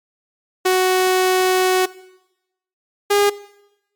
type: tone pair in turn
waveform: sawtooth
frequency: 371 / 407.4 Hz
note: F#4 / G#4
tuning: +5 / -33 cents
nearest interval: major second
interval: 162 cents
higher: second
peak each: -9 dBFS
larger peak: neither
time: 0.65-1.86 / 3.1-3.3 s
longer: first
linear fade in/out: 10 ms
effects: noise-tail reverb RT60 0.9 s tail -19 dB re dry + MP3 96 kbps